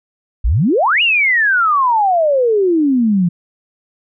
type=exponential two-way sweep; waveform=sine; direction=up then down; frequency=46.17 to 2911 to 167.6 Hz; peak=-10 dBFS; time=0.44-3.29 s; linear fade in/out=10 ms; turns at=1.02 s; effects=none